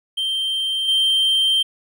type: tone with level steps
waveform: triangle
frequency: 3142 Hz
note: G7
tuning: 3 cents sharp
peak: -18 / -13 dBFS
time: 0.17-1.63 s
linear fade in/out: 10 ms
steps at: 0.88 s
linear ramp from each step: 5 ms
effects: none